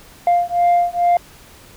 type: beating tone pair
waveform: sine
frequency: 698.5 / 700.8 Hz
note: F5 / F5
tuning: 0 / +6 cents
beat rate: 2.3 Hz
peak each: -14 dBFS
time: 0.27-1.17 s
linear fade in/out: 2 ms
effects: tanh soft clip ceiling -9 dBFS + pink hiss -44 dBFS RMS until 1.76 s